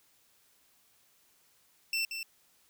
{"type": "tone with echo", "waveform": "25% pulse", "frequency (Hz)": 2683, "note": "E7", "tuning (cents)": 30, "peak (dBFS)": -25, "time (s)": [1.93, 2.05], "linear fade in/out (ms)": 2, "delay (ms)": 180, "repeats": 1, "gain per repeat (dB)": -7, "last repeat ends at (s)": 2.23, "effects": ["white hiss -67 dBFS RMS until 2.69 s"]}